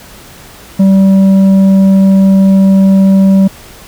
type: tone with tanh clipping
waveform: triangle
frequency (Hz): 193.2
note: G3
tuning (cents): -25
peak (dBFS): -4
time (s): 0.79-3.48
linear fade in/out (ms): 10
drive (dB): 10
effects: pink hiss -34 dBFS RMS until 3.87 s